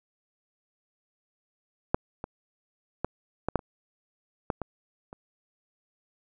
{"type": "clicks", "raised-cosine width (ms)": 1, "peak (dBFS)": [-7, -20, -13, -13, -7, -29, -12, -18, -28], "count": 9, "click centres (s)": [1.945, 2.241, 3.046, 3.486, 3.557, 3.592, 4.502, 4.617, 5.129], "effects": []}